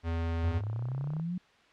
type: tone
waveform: square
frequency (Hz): 83.1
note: E2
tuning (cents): +15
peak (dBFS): -30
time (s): 0.03-0.62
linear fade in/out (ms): 50
type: exponential sweep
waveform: sine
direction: up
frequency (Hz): 87.31 to 185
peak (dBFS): -31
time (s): 0.43-1.38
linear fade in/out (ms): 5
type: click train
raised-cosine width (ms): 1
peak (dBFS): -32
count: 25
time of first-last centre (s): 0.45-1.198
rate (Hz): 32.1
effects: white hiss -61 dBFS RMS until 1.72 s + low-pass 3000 Hz 12 dB/octave